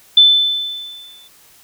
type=tone with exponential decay; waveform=sine; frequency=3520 Hz; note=A7; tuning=in tune; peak=-3 dBFS; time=0.17-1.28 s; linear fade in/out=5 ms; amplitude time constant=240 ms; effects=white hiss -48 dBFS RMS until 1.63 s